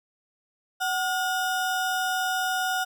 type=ring-modulated tone; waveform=square; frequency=1093 Hz; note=C#6; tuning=25 cents flat; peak=-22 dBFS; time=0.8-2.85 s; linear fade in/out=20 ms; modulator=344 Hz; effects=none